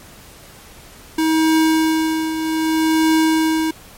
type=tone with tremolo; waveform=square; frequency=318.3 Hz; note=D#4; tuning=39 cents sharp; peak=-12 dBFS; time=1.18-3.71 s; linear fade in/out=5 ms; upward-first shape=triangle; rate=0.64 Hz; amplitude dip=65%; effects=pink hiss -42 dBFS RMS until 3.97 s + MP3 64 kbps